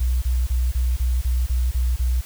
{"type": "tone bursts", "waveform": "sine", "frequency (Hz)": 61.74, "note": "B1", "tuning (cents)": 0, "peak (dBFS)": -17, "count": 9, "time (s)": [0, 2.212], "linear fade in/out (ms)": 10, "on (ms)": 220, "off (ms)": 29, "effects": ["white hiss -42 dBFS RMS until 2.25 s"]}